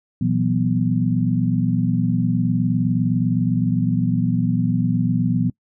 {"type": "tone cluster", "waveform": "sine", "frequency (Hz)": [118.9, 167, 186.6, 246.4], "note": ["A#2", "E3", "F#3", "B3"], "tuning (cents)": [35, 23, 15, -4], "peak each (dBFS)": -22, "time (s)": [0.21, 5.5], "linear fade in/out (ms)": 5, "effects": ["noise-tail reverb RT60 0.1 s tail -24 dB re dry"]}